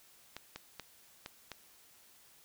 clicks, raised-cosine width 0.2 ms, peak -25 dBFS, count 5, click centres 0.366 / 0.56 / 0.797 / 1.261 / 1.517 s, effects white hiss -62 dBFS RMS until 2.44 s

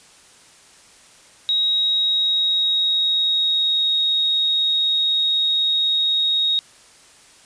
sine tone with pitch glide, 3800 to 3756 Hz, A#7 to A#7, +33 to +12 cents, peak -16 dBFS, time 1.49-6.59 s, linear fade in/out 0 ms, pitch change -21 cents, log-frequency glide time 1.68-3.93 s, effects white hiss -49 dBFS RMS until 7.45 s + resampled to 22050 Hz

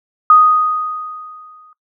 sine tone with exponential decay, 1244.5 Hz, D#6, in tune, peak -3 dBFS, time 0.3-1.73 s, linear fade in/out 2 ms, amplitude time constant 310 ms, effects noise-tail reverb RT60 0.1 s tail -18 dB re dry

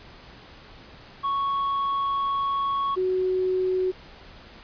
triangle / sine tone pair in turn, 1108.7 / 371 Hz, C#6 / F#4, 0 / +5 cents, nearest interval octave + perfect fifth, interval 1895 cents, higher first, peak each -21 dBFS, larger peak neither, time 1.23-2.96 / 2.96-3.92 s, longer first, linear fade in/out 20 ms, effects pink hiss -47 dBFS RMS until 4.63 s + resampled to 11025 Hz

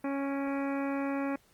harmonic tone with a mistuned harmonic, 276.8 Hz, C#4, 2 cents flat, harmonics 1 / 2 / 3 / 4 / 5 / 6 / 7 / 8 / 9, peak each -31 / -37 / -41 / -43 / -45 / -47 / -48 / -49 / -50 dBFS, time 0.04-1.36 s, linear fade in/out 5 ms, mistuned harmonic 8, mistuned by +55 cents, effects pink hiss -65 dBFS RMS until 1.53 s + Opus 32 kbps

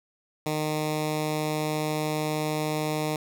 10% pulse tone with notch filter, 153.5 Hz, D#3, 23 cents flat, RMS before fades -28 dBFS, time 0.46-3.16 s, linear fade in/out 2 ms, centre 1500 Hz, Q 1.9, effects none

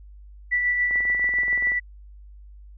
sine tone with tremolo, 1965 Hz, B6, 9 cents flat, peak -18 dBFS, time 0.51-1.8 s, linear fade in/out 20 ms, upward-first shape sine, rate 7.1 Hz, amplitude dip 35%
click train, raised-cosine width 1 ms, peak -27 dBFS, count 18, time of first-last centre 0.91-1.72 s, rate 21 Hz
effects added 50 Hz sine -42 dBFS peak until 2.77 s

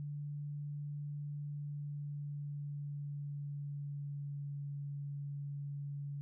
sine tone with pitch glide, 145.8 to 142.47 Hz, D3 to C#3, -12 to +48 cents, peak -39 dBFS, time 0-6.21 s, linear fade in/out 0 ms, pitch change -40 cents, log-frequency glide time 1.47-4.64 s, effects none

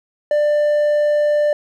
sine tone with hard clipping, 593 Hz, D5, 17 cents sharp, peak -14 dBFS, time 0.31-1.53 s, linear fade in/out 2 ms, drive 3 dB, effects none

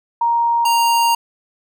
sine / square tone pair in turn, 936 / 932.6 Hz, A#5 / A#5, +7 / +1 cents, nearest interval unison, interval 6 cents, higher first, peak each -13 dBFS, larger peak neither, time 0.21-0.65 / 0.65-1.15 s, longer second, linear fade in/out 5 ms, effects none

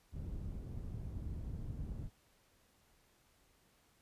white low-pass noise, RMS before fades -43 dBFS, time 0.12-2.1 s, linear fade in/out 50 ms, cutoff 100 Hz, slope 12 dB/octave, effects pink hiss -71 dBFS RMS until 4.01 s + resampled to 32000 Hz

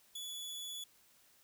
sawtooth tone with ADSR envelope, 3423 Hz, A7, 48 cents flat, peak -36 dBFS, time 0.15-0.84 s, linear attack 8 ms, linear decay 4 ms, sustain -3 dB, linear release 4 ms, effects white hiss -67 dBFS RMS until 1.43 s

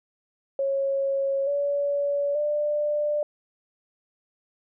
sine tone with pitch steps, 548 / 570.3 / 593.5 Hz, C#5 / C#5 / D5, -20 / +49 / +18 cents, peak -22 dBFS, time 0.59-3.23 s, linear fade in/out 2 ms, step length 880 ms, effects none

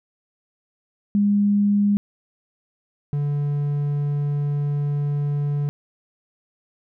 sine / triangle tone pair in turn, 203.8 / 144.82 Hz, G#3 / D3, -32 / -24 cents, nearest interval tritone, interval 592 cents, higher first, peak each -15 / -18 dBFS, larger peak first, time 1.15-1.97 / 3.13-5.69 s, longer second, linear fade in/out 0 ms, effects none

